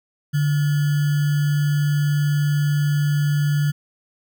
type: tone with sample-and-hold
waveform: sine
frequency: 146.6 Hz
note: D3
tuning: 3 cents flat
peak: -16 dBFS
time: 0.33-3.72 s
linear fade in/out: 20 ms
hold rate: 1575 Hz
effects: none